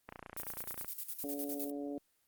click train, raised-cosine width 0.5 ms, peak -30 dBFS, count 23, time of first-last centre 0.09-0.846 s, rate 29.1 Hz
violet noise with tremolo, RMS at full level -40 dBFS, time 0.37-1.7 s, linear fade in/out 2 ms, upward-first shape square, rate 9.8 Hz, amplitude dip 70%
harmonic tone, 142.9 Hz, D3, 47 cents flat, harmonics 2 / 3 / 4 / 5, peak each -39 / -45 / -46 / -52 dBFS, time 1.24-1.98 s, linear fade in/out 0 ms
effects white hiss -75 dBFS RMS until 2.27 s + Opus 24 kbps

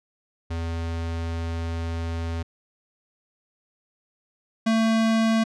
square tone pair in turn, 83.1 / 223.9 Hz, E2 / A3, +15 / +30 cents, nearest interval octave + perfect fourth, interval 1715 cents, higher second, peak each -27 / -19 dBFS, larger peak second, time 0.5-2.43 / 4.66-5.44 s, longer first, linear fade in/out 10 ms, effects low-pass 6000 Hz 12 dB/octave

